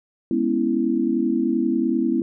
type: chord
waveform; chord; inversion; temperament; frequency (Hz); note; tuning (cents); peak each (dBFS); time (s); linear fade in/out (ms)
sine; C# minor seventh; second; equal; 207.7 / 246.9 / 277.2 / 329.6; G#3 / B3 / C#4 / E4; 0 / 0 / 0 / 0; -27 / -22 / -26 / -22; 0.31-2.22; 2
effects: none